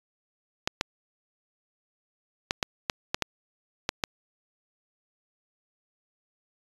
clicks, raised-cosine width 0.2 ms, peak -7 dBFS, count 9, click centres 0.675 / 0.811 / 2.509 / 2.628 / 2.898 / 3.145 / 3.223 / 3.891 / 4.038 s, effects resampled to 24000 Hz

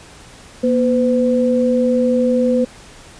sine tone pair together, 239.2 / 506.8 Hz, A#3 / B4, +45 / +45 cents, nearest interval octave + minor second, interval 1300 cents, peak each -15 dBFS, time 0.63-2.65 s, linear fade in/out 10 ms, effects pink hiss -41 dBFS RMS until 3.19 s + resampled to 22050 Hz

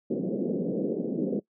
pink band-pass noise, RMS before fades -29 dBFS, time 0.1-1.4 s, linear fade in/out 10 ms, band 170 to 520 Hz, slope 48 dB/octave, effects noise-tail reverb RT60 0.1 s tail -21 dB re dry

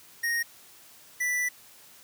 square tone pair in turn, 1864.7 / 1975.6 Hz, A#6 / B6, 0 / 0 cents, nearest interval minor second, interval 100 cents, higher second, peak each -26 dBFS, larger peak neither, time 0.23-0.43 / 1.2-1.49 s, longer second, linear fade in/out 10 ms, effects white hiss -53 dBFS RMS until 2.03 s + high-pass 60 Hz 12 dB/octave

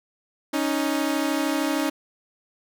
sawtooth tone pair together, 277.8 / 310.9 Hz, C#4 / D#4, +4 / -1 cents, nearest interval major second, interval 195 cents, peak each -21 dBFS, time 0.53-1.9 s, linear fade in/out 10 ms, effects none

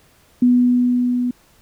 sine tone with level ramp, 246.4 Hz, B3, 4 cents flat, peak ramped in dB -9 to -17 dBFS, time 0.42-1.31 s, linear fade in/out 5 ms, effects pink hiss -54 dBFS RMS until 1.61 s

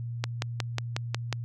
click train, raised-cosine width 0.2 ms, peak -11 dBFS, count 7, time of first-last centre 0.24-1.327 s, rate 5.52 Hz, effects added 118 Hz sine -32 dBFS peak until 1.44 s

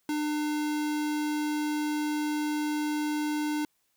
square tone, 300 Hz, D4, 37 cents sharp, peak -28 dBFS, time 0.09-3.65 s, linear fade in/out 2 ms, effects white hiss -73 dBFS RMS until 3.96 s

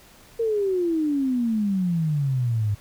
sine exponential sweep, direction down, 466.4 to 100.4 Hz, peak -20 dBFS, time 0.39-2.75 s, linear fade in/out 10 ms, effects pink hiss -51 dBFS RMS until 2.8 s

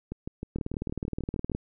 two click trains, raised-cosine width 3 ms, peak -21 / -18 dBFS, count 10 / 20, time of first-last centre 0.12-1.518 / 0.56-1.55 s, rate 6.44 / 19.2 Hz, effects none

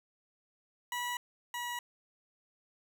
20% pulse tone pair in turn, 974 / 966.2 Hz, B5 / B5, -24 / -38 cents, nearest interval unison, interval 14 cents, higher first, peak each -29 / -31 dBFS, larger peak first, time 0.92-1.17 / 1.54-1.79 s, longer neither, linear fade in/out 2 ms, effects none

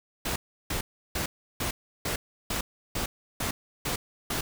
pink noise bursts, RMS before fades -30 dBFS, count 10, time 0.25-4.41 s, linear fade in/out 5 ms, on 110 ms, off 340 ms, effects none

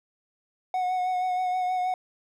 triangle tone with vibrato, 734 Hz, F#5, 14 cents flat, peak -22 dBFS, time 0.74-1.94 s, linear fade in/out 2 ms, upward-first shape sine, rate 6.3 Hz, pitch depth 23 cents each way, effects none

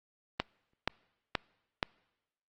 click train, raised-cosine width 0.3 ms, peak -12 dBFS, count 4, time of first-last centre 0.4-1.829 s, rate 2.1 Hz, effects noise-tail reverb RT60 1.0 s tail -26 dB re dry + Opus 24 kbps

